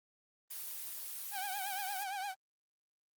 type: noise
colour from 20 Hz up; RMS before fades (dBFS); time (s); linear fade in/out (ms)
blue; -43; 0.5-2.04; 10
type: tone with vibrato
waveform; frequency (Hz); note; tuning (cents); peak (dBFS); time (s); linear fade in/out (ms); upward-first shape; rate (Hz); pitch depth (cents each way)
sawtooth; 784; G5; 0; -34; 1.31-2.35; 50; triangle; 8.7; 110
effects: Opus 24 kbps